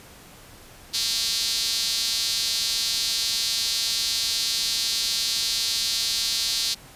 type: tone with high-pass filter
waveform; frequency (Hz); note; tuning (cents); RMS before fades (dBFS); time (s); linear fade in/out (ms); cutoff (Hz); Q
sawtooth; 228.1; A#3; -37; -25; 0.93-6.75; 20; 4300; 3.5
effects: pink hiss -47 dBFS RMS until 6.95 s + resampled to 32000 Hz